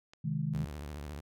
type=click; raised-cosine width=0.2 ms; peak=-34 dBFS; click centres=0.135 s
type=chord; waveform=sine; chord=Ab major; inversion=first; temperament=equal; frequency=130.81 / 155.56 / 207.7 Hz; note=C3 / Eb3 / Ab3; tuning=0 / 0 / 0 cents; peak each=-37 / -32 / -38 dBFS; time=0.24-0.65 s; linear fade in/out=10 ms
type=tone with vibrato; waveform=sawtooth; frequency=73.3 Hz; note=D2; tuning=3 cents flat; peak=-36 dBFS; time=0.53-1.21 s; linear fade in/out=20 ms; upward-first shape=triangle; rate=14 Hz; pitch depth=200 cents each way
effects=none